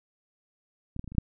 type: clicks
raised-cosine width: 5 ms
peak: -27 / -19 / -30 / -27 / -30 / -30 / -8 dBFS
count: 7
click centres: 0.964 / 0.994 / 1.043 / 1.077 / 1.12 / 1.15 / 1.183 s
effects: none